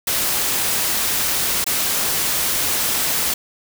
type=noise with dropouts; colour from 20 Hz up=white; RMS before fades=-20 dBFS; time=0.07-3.34 s; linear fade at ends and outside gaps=5 ms; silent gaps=1.643-1.664 s; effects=none